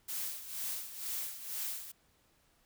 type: noise with tremolo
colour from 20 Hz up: blue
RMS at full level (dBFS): -37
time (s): 0.08-1.92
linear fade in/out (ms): 10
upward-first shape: sine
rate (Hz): 2.1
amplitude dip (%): 70
effects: pink hiss -70 dBFS RMS until 2.65 s